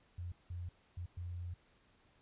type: tone bursts at uneven times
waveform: sine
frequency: 87.7 Hz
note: F2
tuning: 8 cents sharp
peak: -40 dBFS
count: 4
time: 0.18-0.32 / 0.5-0.69 / 0.97-1.06 / 1.17-1.54 s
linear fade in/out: 5 ms
effects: pink hiss -70 dBFS RMS until 2.21 s + resampled to 8000 Hz